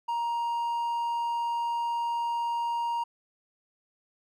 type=tone; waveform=triangle; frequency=939 Hz; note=A#5; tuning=12 cents sharp; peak=-25 dBFS; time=0.08-3.04 s; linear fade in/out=10 ms; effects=none